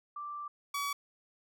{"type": "tone pair in turn", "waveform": ["sine", "sawtooth"], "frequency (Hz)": [1174.7, 1137.3], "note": ["D6", "C#6"], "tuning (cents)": [0, 44], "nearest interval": "minor second", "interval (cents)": 56, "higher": "first", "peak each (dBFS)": [-38, -29], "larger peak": "second", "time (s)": [[0.16, 0.48], [0.74, 0.93]], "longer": "first", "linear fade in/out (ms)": 5, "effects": []}